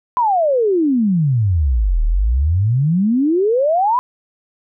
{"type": "exponential two-way sweep", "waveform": "sine", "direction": "down then up", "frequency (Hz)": [1025, 36.71, 1025], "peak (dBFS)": -12, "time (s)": [0.17, 3.99], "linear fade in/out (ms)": 0, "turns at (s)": 2.03, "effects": []}